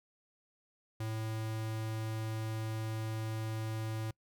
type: tone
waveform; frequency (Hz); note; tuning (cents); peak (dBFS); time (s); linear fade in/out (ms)
square; 110.4; A2; +6; -36; 1-4.11; 5
effects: noise-tail reverb RT60 0.1 s tail -25 dB re dry